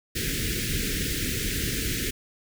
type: band-stop noise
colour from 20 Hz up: pink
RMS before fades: -28 dBFS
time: 0.15-2.11 s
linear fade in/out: 10 ms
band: 450 to 1600 Hz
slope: 48 dB/octave
effects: none